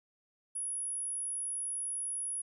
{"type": "tone", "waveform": "sine", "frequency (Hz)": 10310, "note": "E9", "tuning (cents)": -40, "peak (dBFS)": -34, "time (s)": [0.55, 2.42], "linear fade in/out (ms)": 10, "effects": []}